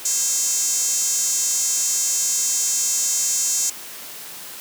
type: tone with high-pass filter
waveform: sawtooth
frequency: 530 Hz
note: C5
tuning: 22 cents sharp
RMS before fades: -21 dBFS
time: 0.05-3.7 s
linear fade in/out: 5 ms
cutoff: 6800 Hz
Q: 5.3
effects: white hiss -36 dBFS RMS until 4.6 s + high-pass 150 Hz 12 dB/octave